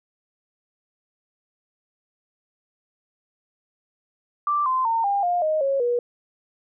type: tone with pitch steps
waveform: sine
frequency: 1174.7 / 1034.5 / 911.1 / 802.3 / 706.6 / 622.3 / 548 / 482.6 Hz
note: D6 / C6 / A#5 / G5 / F5 / D#5 / C#5 / B4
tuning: 0 / -20 / -40 / +40 / +20 / 0 / -20 / -40 cents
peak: -19 dBFS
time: 4.47-5.99 s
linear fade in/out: 2 ms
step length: 190 ms
effects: none